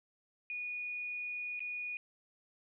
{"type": "tone with dropouts", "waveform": "sine", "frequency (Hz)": 2458, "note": "D#7", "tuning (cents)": -22, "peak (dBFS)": -37, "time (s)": [0.5, 1.97], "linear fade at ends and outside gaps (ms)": 1, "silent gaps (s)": [1.594, 1.604], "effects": []}